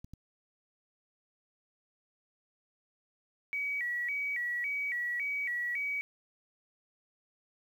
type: clicks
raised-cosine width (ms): 5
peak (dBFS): -34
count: 2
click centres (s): 0.045 / 0.136
type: tone with vibrato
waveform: sine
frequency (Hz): 2093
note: C7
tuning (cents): 0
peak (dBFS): -31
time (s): 3.53-6.01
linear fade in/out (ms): 0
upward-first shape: square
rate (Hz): 1.8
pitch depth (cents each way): 140
effects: 10-bit